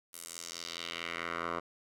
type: tone with band-pass filter sweep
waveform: 10% pulse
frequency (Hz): 84.6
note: E2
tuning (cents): +45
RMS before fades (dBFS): -40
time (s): 0.13-1.6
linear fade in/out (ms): 10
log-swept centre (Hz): 11000 to 990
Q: 1.7
effects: none